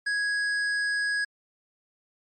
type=tone with hard clipping; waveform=sine; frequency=1661 Hz; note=G#6; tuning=in tune; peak=-26 dBFS; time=0.06-1.25 s; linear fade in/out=10 ms; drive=9 dB; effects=MP3 48 kbps